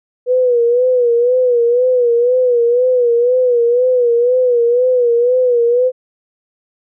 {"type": "tone with vibrato", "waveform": "sine", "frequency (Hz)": 488.8, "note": "B4", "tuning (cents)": -18, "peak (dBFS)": -9, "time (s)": [0.26, 5.92], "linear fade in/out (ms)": 50, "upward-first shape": "sine", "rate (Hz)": 2, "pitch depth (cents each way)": 74, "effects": []}